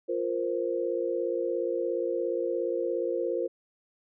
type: chord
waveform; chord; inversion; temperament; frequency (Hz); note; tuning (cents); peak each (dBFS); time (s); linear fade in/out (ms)
sine; F suspended fourth; none; equal; 349.2 / 466.2 / 523.3; F4 / Bb4 / C5; 0 / 0 / 0; -31; 0.08-3.48; 20
effects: none